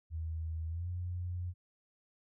sine tone with pitch glide, 80.6 to 88.92 Hz, E2 to F2, -38 to +32 cents, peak -35 dBFS, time 0.1-1.54 s, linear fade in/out 50 ms, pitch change +170 cents, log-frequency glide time 0.68-0.88 s, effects none

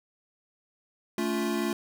square chord, A augmented, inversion none, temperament equal with one note detuned, 220 / 283.5 / 349.2 Hz, A3 / C#4 / E#4, 0 / +39 / 0 cents, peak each -31 / -34 / -31 dBFS, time 1.18-1.73 s, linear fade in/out 2 ms, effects none

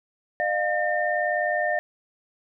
sine tone cluster, 606 / 705 / 1811 Hz, D#5 / F5 / A6, -46 / +16 / +49 cents, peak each -26 dBFS, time 0.4-1.79 s, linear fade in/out 0 ms, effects none

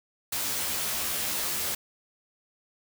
white noise with comb filter, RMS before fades -30 dBFS, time 0.32-1.75 s, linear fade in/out 5 ms, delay 14 ms, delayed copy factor +0.9, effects none

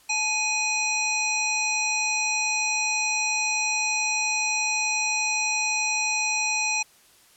harmonic tone with a mistuned harmonic, 830.6 Hz, G#5, in tune, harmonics 1 / 3 / 5 / 7 / 9, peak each -31 / -25 / -32 / -29 / -33 dBFS, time 0.09-6.83 s, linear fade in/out 10 ms, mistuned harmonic 1, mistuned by +64 cents, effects white hiss -56 dBFS RMS until 7.36 s + low-pass 12000 Hz 12 dB/octave

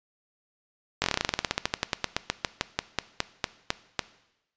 slowing click train, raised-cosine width 0.2 ms, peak -6 dBFS, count 30, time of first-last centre 1.02-3.993 s, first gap 20 ms, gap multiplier 1.1, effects noise-tail reverb RT60 0.9 s tail -17 dB re dry + resampled to 16000 Hz

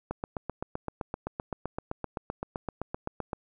click train, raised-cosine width 1 ms, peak -18 dBFS, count 26, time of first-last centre 0.11-3.332 s, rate 7.76 Hz, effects none

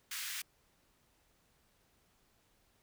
pink high-pass noise, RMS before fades -41 dBFS, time 0.11-0.42 s, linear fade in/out 5 ms, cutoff 1600 Hz, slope 24 dB/octave, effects pink hiss -72 dBFS RMS until 2.82 s

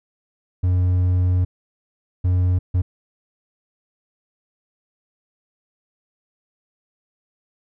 triangle tone bursts at uneven times, 90.5 Hz, F#2, 38 cents flat, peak -13 dBFS, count 3, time 0.63-1.45 / 2.24-2.59 / 2.74-2.82 s, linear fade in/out 10 ms, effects none

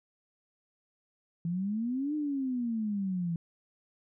sine exponential two-way sweep, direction up then down, 164.81 to 306.4 to 164.81 Hz, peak -29 dBFS, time 1.45-3.36 s, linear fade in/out 2 ms, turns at 2.15 s, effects none

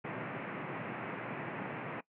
pink band-pass noise, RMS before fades -41 dBFS, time 0.04-2.01 s, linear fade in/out 10 ms, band 120 to 2500 Hz, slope 48 dB/octave, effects noise-tail reverb RT60 0.1 s tail -21 dB re dry

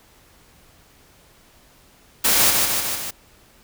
white noise with echo, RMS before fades -17 dBFS, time 2.24-2.51 s, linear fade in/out 10 ms, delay 150 ms, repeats 4, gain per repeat -3 dB, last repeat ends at 3.11 s, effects pink hiss -53 dBFS RMS until 3.63 s

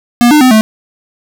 square tone with pitch steps, 239.8 / 300.3 / 255.5 / 217.7 Hz, A#3 / D4 / C4 / A3, +49 / +39 / -41 / -18 cents, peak -4 dBFS, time 0.21-0.61 s, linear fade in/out 0 ms, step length 100 ms, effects none

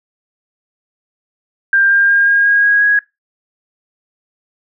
sine tone with pitch steps, 1591 / 1602.1 / 1613.2 / 1624.4 / 1635.7 / 1647.1 / 1658.6 Hz, G6 / G6 / G6 / G#6 / G#6 / G#6 / G#6, +25 / +37 / +49 / -39 / -27 / -15 / -3 cents, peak -8 dBFS, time 1.73-2.99 s, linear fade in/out 2 ms, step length 180 ms, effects noise-tail reverb RT60 0.2 s tail -21 dB re dry

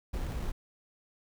brown noise with sample-and-hold, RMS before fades -34 dBFS, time 0.13-0.52 s, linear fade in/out 10 ms, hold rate 4900 Hz, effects none

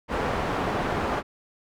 white low-pass noise, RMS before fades -27 dBFS, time 0.08-1.23 s, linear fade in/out 50 ms, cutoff 1000 Hz, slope 12 dB/octave, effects none

